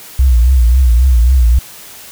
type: tone with vibrato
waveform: sine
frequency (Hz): 61.74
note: B1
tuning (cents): 0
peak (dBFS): -4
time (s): 0.19-1.59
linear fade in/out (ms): 5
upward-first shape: triangle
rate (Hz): 3.7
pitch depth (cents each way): 150
effects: tanh soft clip ceiling -1 dBFS + white hiss -34 dBFS RMS until 2.11 s